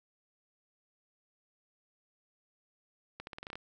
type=accelerating click train; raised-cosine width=0.3 ms; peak=-26 dBFS; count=9; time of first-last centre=3.2-3.555 s; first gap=71 ms; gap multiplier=0.86; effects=none